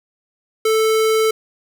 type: tone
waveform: square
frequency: 440 Hz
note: A4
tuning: in tune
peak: -14 dBFS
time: 0.65-1.31 s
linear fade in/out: 5 ms
effects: none